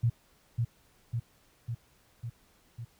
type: tone with echo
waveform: sine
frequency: 117 Hz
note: A#2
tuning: 7 cents sharp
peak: -22 dBFS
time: 0.03-0.1 s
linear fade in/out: 10 ms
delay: 550 ms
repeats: 5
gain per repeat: -3 dB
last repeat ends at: 2.85 s
effects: pink hiss -65 dBFS RMS until 2.99 s